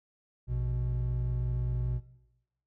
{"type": "tone pair together", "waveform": "triangle", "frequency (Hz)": [58.1, 123.1], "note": ["A#1", "B2"], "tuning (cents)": [-5, -5], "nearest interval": "octave + minor second", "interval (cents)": 1300, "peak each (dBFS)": [-30, -29], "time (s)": [0.47, 2.01], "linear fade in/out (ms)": 50, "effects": ["noise-tail reverb RT60 1.0 s tail -18 dB re dry"]}